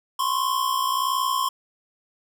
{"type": "tone pair together", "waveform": "square", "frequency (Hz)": [1028.6, 1090], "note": ["C6", "C#6"], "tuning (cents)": [-30, -29], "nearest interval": "minor second", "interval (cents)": 101, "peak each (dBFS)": -25, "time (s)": [0.19, 1.49], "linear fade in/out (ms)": 5, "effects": []}